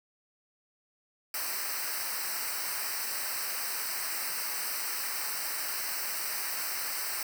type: noise with comb filter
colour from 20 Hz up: white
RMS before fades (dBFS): -34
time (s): 1.34-7.23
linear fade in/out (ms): 2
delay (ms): 0.29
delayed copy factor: -1
effects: none